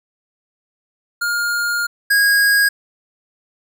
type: tone pair in turn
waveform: square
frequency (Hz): 1415 / 1640.8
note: F6 / G#6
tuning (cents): +22 / -21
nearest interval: minor third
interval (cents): 257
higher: second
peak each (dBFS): -18 / -12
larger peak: second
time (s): 1.21-1.87 / 2.1-2.69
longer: first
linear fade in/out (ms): 10
effects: none